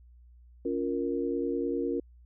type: chord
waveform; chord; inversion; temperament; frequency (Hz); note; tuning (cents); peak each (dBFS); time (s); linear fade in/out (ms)
sine; Bb minor; first; just; 279.7 / 349.6 / 466.2; Db4 / F4 / Bb4; +16 / +2 / 0; -32; 0.65-2; 5
effects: added 60 Hz sine -52 dBFS peak until 2.25 s